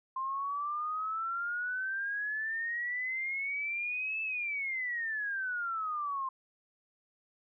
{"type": "exponential two-way sweep", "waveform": "sine", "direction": "up then down", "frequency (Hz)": [1046.5, 2637, 1046.5], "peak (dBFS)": -32, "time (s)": [0.16, 6.29], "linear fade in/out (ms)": 5, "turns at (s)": 4.22, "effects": []}